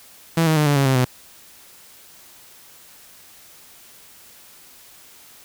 sawtooth tone with pitch steps, 164.81 / 157.73 / 150.96 / 144.47 / 138.27 / 132.33 / 126.65 Hz, E3 / D#3 / D3 / D3 / C#3 / C3 / B2, 0 / +24 / +48 / -28 / -4 / +20 / +44 cents, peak -11 dBFS, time 0.37-1.049 s, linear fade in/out 5 ms, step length 97 ms, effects white hiss -47 dBFS RMS until 5.44 s

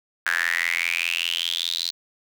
sawtooth tone with high-pass filter sweep, 85 Hz, F2, 46 cents flat, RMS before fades -25 dBFS, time 0.26-1.91 s, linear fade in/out 0 ms, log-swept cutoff 1600 to 4200 Hz, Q 8.8, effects none

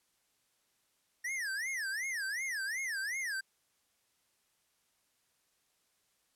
square tone with vibrato, 1828 Hz, A#6, 34 cents flat, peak -35 dBFS, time 1.24-3.41 s, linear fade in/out 10 ms, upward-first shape sine, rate 2.7 Hz, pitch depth 290 cents each way, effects white hiss -75 dBFS RMS until 6.35 s + low-pass 12000 Hz 12 dB/octave

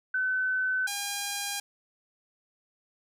sine / 5% pulse tone pair in turn, 1516 / 808.2 Hz, F#6 / G#5, +42 / -47 cents, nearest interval major seventh, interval 1089 cents, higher first, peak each -25 / -19 dBFS, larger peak second, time 0.14-0.87 / 0.87-1.6 s, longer neither, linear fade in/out 5 ms, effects none

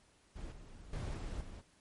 brown noise with level steps, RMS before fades -45 / -53 / -39 / -41 / -48 dBFS, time 0.35-1.62 s, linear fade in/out 20 ms, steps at 0.52 / 0.93 / 1.17 / 1.41 s, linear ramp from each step 2 ms, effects pink hiss -68 dBFS RMS until 1.8 s + MP3 48 kbps

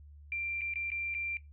sine tone with dropouts, 2366 Hz, D7, 12 cents sharp, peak -32 dBFS, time 0.32-1.37 s, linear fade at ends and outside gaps 1 ms, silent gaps 0.61-0.616 / 0.738-0.757 / 0.903-0.917 / 1.142-1.148 s, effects noise-tail reverb RT60 0.2 s tail -22 dB re dry + added 73 Hz sine -50 dBFS peak until 1.52 s

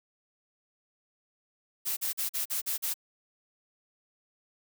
blue noise bursts, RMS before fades -31 dBFS, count 7, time 1.85-2.942 s, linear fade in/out 20 ms, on 120 ms, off 42 ms, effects none

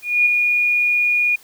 sine tone with ADSR envelope, 2441 Hz, D#7, 34 cents flat, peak -10 dBFS, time 0.02-1.36 s, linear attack 240 ms, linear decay 8 ms, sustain -4 dB, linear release 9 ms, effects white hiss -48 dBFS RMS until 1.43 s

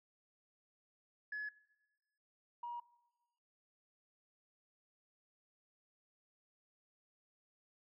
sine tone pair in turn, 1700 / 954.1 Hz, G#6 / A#5, +40 / +40 cents, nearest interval minor seventh, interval 1000 cents, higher first, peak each -38 / -40 dBFS, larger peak first, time 1.32-1.49 / 2.63-2.8 s, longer neither, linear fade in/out 5 ms, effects noise-tail reverb RT60 1.0 s tail -19 dB re dry + tanh soft clip ceiling -36 dBFS

